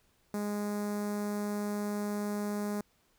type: tone with notch filter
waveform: sawtooth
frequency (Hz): 206.6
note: G#3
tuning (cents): -9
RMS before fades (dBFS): -34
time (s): 0.34-2.81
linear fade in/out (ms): 2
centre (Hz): 3000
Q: 0.56
effects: pink hiss -70 dBFS RMS until 3.18 s